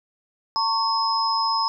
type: tone cluster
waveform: sine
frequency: 907 / 1103 / 5110 Hz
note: A#5 / C#6 / D#8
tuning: -48 / -9 / +45 cents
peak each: -24 dBFS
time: 0.56-1.68 s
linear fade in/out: 0 ms
effects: none